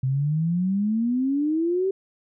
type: exponential sweep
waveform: sine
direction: up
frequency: 128 to 392 Hz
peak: -20 dBFS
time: 0.03-1.91 s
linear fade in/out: 5 ms
effects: none